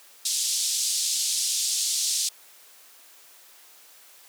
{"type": "band-pass noise", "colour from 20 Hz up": "white", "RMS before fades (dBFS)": -26, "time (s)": [0.25, 2.29], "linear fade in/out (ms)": 5, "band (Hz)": [3800, 8700], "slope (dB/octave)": 24, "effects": ["white hiss -52 dBFS RMS until 4.28 s", "high-pass 400 Hz 12 dB/octave"]}